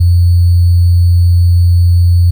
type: tone with sample-and-hold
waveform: sine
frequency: 87.31 Hz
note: F2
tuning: in tune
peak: -4 dBFS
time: 0-2.31 s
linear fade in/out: 10 ms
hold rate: 4410 Hz
effects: none